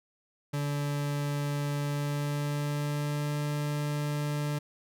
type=tone with pitch glide; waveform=40% pulse; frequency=144.6 to 147.38 Hz; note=D3 to D3; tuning=-27 to +6 cents; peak=-28 dBFS; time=0.53-4.59 s; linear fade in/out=10 ms; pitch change=+33 cents; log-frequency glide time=1.83-3.35 s; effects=none